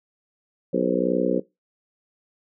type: harmonic tone with a mistuned harmonic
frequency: 61.74 Hz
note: B1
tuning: in tune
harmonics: 3 / 4 / 5 / 6 / 7 / 8 / 9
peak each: -27 / -27 / -27 / -27 / -27 / -27 / -27 dBFS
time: 0.73-1.4 s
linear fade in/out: 10 ms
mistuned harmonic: 9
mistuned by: -72 cents
effects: noise-tail reverb RT60 0.2 s tail -20 dB re dry